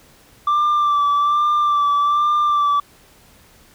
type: tone with vibrato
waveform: sine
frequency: 1174.7 Hz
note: D6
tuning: in tune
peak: -11 dBFS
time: 0.47-2.8 s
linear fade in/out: 5 ms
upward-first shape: sine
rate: 1.2 Hz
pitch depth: 30 cents each way
effects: tanh soft clip ceiling -13 dBFS + pink hiss -50 dBFS RMS until 3.74 s